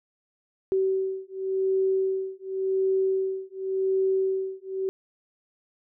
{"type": "beating tone pair", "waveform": "sine", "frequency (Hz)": [381.6, 382.5], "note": ["G4", "G4"], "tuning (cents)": [-47, -42], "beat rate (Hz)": 0.9, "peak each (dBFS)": -26, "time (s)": [0.72, 4.89], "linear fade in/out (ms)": 0, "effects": []}